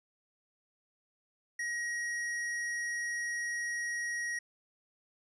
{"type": "tone with tanh clipping", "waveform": "sine", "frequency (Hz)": 1894, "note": "A#6", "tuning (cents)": 27, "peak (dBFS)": -35, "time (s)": [1.59, 4.39], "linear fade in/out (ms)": 5, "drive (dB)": 16, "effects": ["resampled to 22050 Hz"]}